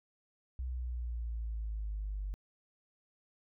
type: exponential sweep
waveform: sine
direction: down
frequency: 63.9 to 48.41 Hz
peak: -34 dBFS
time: 0.59-2.34 s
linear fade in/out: 0 ms
effects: tanh soft clip ceiling -30 dBFS